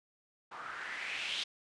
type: noise with low-pass filter sweep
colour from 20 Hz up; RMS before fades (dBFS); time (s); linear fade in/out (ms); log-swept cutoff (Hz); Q
blue; -40; 0.51-1.44; 10; 1100 to 3500; 3.7
effects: resampled to 22050 Hz